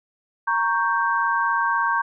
sine chord, G diminished, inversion first, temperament equal, 932.3 / 1108.7 / 1568 Hz, Bb5 / Db6 / G6, 0 / 0 / 0 cents, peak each -23 dBFS, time 0.47-2.02 s, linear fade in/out 10 ms, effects none

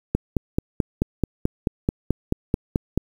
click train, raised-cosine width 3 ms, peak -6 dBFS, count 14, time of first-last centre 0.15-2.976 s, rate 4.6 Hz, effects 7-bit

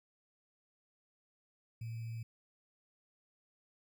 sine tone with sample-and-hold, 114.3 Hz, A#2, 34 cents flat, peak -39 dBFS, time 1.81-2.23 s, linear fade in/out 5 ms, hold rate 2450 Hz, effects none

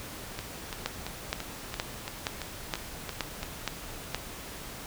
two click trains, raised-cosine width 0.2 ms, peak -17 / -11 dBFS, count 10 / 8, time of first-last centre 0.39-3.431 / 0.86-4.146 s, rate 2.96 / 2.13 Hz, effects pink hiss -42 dBFS RMS until 4.86 s

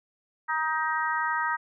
harmonic tone, 314.4 Hz, D#4, 18 cents sharp, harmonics 3 / 4 / 5 / 6, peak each -29 / -30 / -31 / -32 dBFS, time 0.48-1.57 s, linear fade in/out 20 ms, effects none

